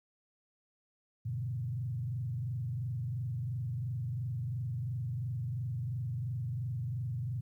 sine tone with frequency modulation, 121.7 Hz, B2, 25 cents flat, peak -33 dBFS, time 1.25-7.41 s, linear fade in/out 10 ms, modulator 22.9 Hz, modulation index 0.96, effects 12-bit

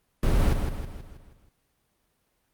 brown noise with echo, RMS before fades -21 dBFS, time 0.23-0.53 s, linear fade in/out 2 ms, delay 160 ms, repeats 6, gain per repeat -6 dB, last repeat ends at 1.49 s, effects pink hiss -72 dBFS RMS until 2.53 s + Opus 32 kbps

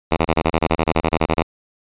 5% pulse tone bursts, 81.3 Hz, E2, 23 cents flat, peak -3 dBFS, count 16, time 0.11-1.428 s, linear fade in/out 10 ms, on 58 ms, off 26 ms, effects resampled to 8000 Hz

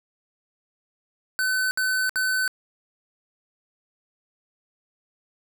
square tone bursts, 1516 Hz, F#6, 42 cents sharp, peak -22 dBFS, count 3, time 1.39-2.478 s, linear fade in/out 0 ms, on 320 ms, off 64 ms, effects none

